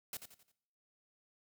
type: noise with echo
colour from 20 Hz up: white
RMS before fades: -42 dBFS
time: 0.13-0.17 s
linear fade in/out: 2 ms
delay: 87 ms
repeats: 4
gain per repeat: -8 dB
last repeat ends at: 0.518 s
effects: noise-tail reverb RT60 0.7 s tail -19 dB re dry